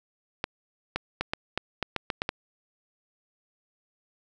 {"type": "clicks", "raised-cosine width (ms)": 0.3, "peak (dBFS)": -11, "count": 10, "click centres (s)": [0.441, 0.96, 1.21, 1.335, 1.576, 1.827, 1.963, 2.102, 2.219, 2.291], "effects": []}